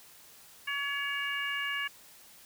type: harmonic tone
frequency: 565 Hz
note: C#5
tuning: 33 cents sharp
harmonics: 2 / 3 / 4 / 5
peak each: -40 / -34 / -37 / -37 dBFS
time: 0.67-1.88 s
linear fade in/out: 10 ms
effects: white hiss -55 dBFS RMS until 2.45 s